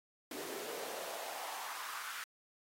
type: noise with high-pass filter sweep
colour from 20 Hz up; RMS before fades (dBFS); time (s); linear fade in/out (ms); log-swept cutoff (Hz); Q
pink; -44; 0.31-2.24; 2; 320 to 1500; 3.4
effects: AAC 48 kbps